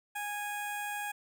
15% pulse tone with notch filter, 826 Hz, G#5, 10 cents flat, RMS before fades -37 dBFS, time 0.15-1.12 s, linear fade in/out 10 ms, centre 4000 Hz, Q 1.2, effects none

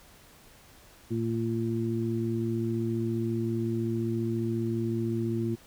harmonic tone, 114.4 Hz, A#2, 32 cents flat, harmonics 1 / 2 / 3, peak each -31 / -31 / -31 dBFS, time 1.1-5.56 s, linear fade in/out 20 ms, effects pink hiss -55 dBFS RMS until 5.66 s

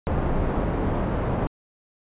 pink low-pass noise, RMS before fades -24 dBFS, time 0.07-1.47 s, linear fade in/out 0 ms, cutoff 870 Hz, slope 12 dB/octave, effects resampled to 8000 Hz

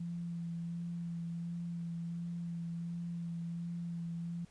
sine tone with vibrato, 170 Hz, F3, 46 cents flat, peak -37 dBFS, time 0-4.45 s, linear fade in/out 5 ms, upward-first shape sine, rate 1.4 Hz, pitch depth 15 cents each way, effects pink hiss -66 dBFS RMS until 4.5 s + resampled to 22050 Hz

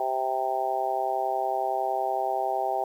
harmonic tone, 130.81 Hz, C3, in tune, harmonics 3 / 4 / 5 / 6 / 7, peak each -34 / -35 / -30 / -27 / -36 dBFS, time 0-2.84 s, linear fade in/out 2 ms, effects 9-bit

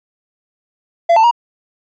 triangle tone with pitch steps, 679 / 889 / 947 Hz, F5 / A5 / A#5, -49 / +18 / +27 cents, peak -5 dBFS, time 1.09-1.312 s, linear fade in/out 10 ms, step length 74 ms, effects resampled to 16000 Hz

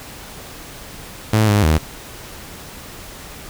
sawtooth tone with pitch steps, 108.8 / 103.4 / 78.5 Hz, A2 / G#2 / D#2, -19 / -7 / +16 cents, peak -8 dBFS, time 1.33-1.78 s, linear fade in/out 5 ms, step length 150 ms, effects pink hiss -36 dBFS RMS until 3.49 s

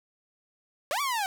sawtooth linear two-way sweep, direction up then down, 523.3 to 1174.7 to 746 Hz, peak -23 dBFS, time 0.91-1.26 s, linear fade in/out 0 ms, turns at 1.01 s, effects none

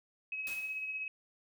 sine tone with tremolo, 2556 Hz, D#7, 46 cents sharp, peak -34 dBFS, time 0.32-1.08 s, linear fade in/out 2 ms, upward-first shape triangle, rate 16 Hz, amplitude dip 45%
white noise with exponential decay, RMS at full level -44 dBFS, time 0.47-0.98 s, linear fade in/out 1 ms, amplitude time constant 110 ms
effects none

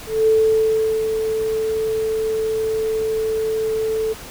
sine tone with ADSR envelope, 440 Hz, A4, in tune, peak -11 dBFS, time 0.06-4.14 s, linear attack 210 ms, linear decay 770 ms, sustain -7 dB, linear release 21 ms, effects pink hiss -36 dBFS RMS until 4.3 s

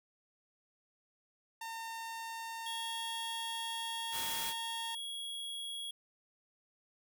sawtooth tone with pitch glide, 909 to 914.3 Hz, A#5 to A#5, -44 to -34 cents, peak -37 dBFS, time 1.61-4.95 s, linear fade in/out 5 ms, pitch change +10 cents, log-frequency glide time 1.87-4.18 s
square tone, 3322 Hz, G#7, in tune, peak -40 dBFS, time 2.66-5.91 s, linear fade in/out 5 ms
white noise, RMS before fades -40 dBFS, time 4.11-4.54 s, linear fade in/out 50 ms
effects none

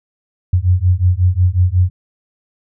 sine beating tone pair, 88 / 93.5 Hz, F2 / F#2, +14 / +19 cents, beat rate 5.5 Hz, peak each -13 dBFS, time 0.53-1.9 s, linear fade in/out 5 ms, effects none

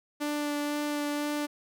sawtooth tone with vibrato, 293.7 Hz, D4, in tune, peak -25 dBFS, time 0.2-1.47 s, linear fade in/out 20 ms, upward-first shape sine, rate 2 Hz, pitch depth 10 cents each way, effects none

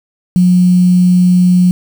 sine tone with quantisation, 180 Hz, F#3, 47 cents flat, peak -5 dBFS, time 0.36-1.71 s, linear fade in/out 0 ms, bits 5, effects none

